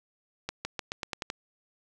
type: accelerating click train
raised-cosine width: 0.2 ms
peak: -15 dBFS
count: 8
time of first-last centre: 0.49-1.301 s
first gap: 160 ms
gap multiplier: 0.89
effects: none

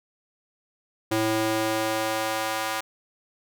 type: tone with high-pass filter sweep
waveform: square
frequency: 110 Hz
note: A2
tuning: in tune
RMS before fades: -26 dBFS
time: 1.11-2.81 s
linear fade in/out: 10 ms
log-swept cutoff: 270 to 910 Hz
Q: 1.1
effects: none

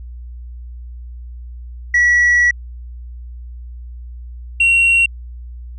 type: tone pair in turn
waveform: sine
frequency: 1937 / 2739 Hz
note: B6 / F7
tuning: -34 / -34 cents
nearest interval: tritone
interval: 600 cents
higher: second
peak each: -7 dBFS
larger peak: neither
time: 1.94-2.51 / 4.6-5.06 s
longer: first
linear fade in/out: 5 ms
effects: tanh soft clip ceiling -8 dBFS + added 60 Hz sine -29 dBFS peak until 5.78 s

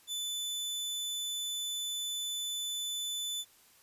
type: tone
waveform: sawtooth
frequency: 3500 Hz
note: A7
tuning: 10 cents flat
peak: -31 dBFS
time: 0.07-3.45 s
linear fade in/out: 50 ms
effects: white hiss -62 dBFS RMS until 3.82 s + resampled to 32000 Hz

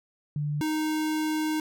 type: tone pair in turn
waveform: sine / square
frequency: 147.7 / 310.2 Hz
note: D3 / D#4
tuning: +10 / -5 cents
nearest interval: octave + minor second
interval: 1285 cents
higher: second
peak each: -26 dBFS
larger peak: neither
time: 0.36-0.61 / 0.61-1.6 s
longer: second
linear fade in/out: 2 ms
effects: none

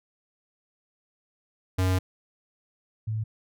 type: tone pair in turn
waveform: square / sine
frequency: 92.8 / 109.44 Hz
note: F#2 / A2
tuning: +6 / -9 cents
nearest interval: minor third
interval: 285 cents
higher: second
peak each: -22 / -26 dBFS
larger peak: first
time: 1.78-1.99 / 3.07-3.24 s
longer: first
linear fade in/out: 10 ms
effects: none

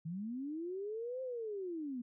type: linear two-way sweep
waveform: sine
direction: up then down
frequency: 153.5 to 526 to 233 Hz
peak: -38 dBFS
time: 0.05-2.02 s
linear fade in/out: 10 ms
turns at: 1.22 s
effects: none

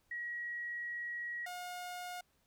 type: tone pair in turn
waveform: sine / sawtooth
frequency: 1908 / 717 Hz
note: A#6 / F5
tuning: +40 / +45 cents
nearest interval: octave + perfect fourth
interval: 1695 cents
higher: first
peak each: -38 / -38 dBFS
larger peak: neither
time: 0.11-1.46 / 1.46-2.21 s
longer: first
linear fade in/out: 5 ms
effects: pink hiss -75 dBFS RMS until 2.46 s

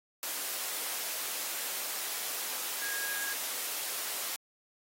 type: tone in noise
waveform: sine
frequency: 1640 Hz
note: G#6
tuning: 22 cents flat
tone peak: -37 dBFS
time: 2.82-3.33 s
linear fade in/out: 0 ms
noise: white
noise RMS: -36 dBFS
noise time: 0.23-4.36 s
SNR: -4 dB
effects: high-pass 400 Hz 12 dB/octave + AAC 48 kbps

